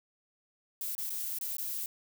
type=noise with dropouts; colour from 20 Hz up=violet; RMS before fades=-36 dBFS; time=0.81-1.86 s; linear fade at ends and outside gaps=1 ms; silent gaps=0.951-0.98 / 1.096-1.103 / 1.387-1.411 / 1.568-1.583 s; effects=none